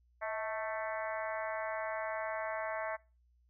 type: harmonic tone with a mistuned harmonic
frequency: 220.9 Hz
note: A3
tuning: 7 cents sharp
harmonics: 3 / 4 / 5 / 6 / 7 / 8 / 9 / 10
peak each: -38 / -43 / -44 / -48 / -46 / -47 / -46 / -51 dBFS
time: 0.21-2.97 s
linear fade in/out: 20 ms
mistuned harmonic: 3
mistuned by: -45 cents
effects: noise-tail reverb RT60 0.3 s tail -23 dB re dry + added 60 Hz sine -66 dBFS peak until 3.49 s